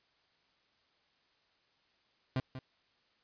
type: tone with echo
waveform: 30% pulse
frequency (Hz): 129.8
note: C3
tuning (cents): -13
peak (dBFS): -27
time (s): 2.36-2.4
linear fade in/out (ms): 2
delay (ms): 190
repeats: 1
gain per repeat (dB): -11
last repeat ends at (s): 2.59
effects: white hiss -72 dBFS RMS until 3.23 s + resampled to 11025 Hz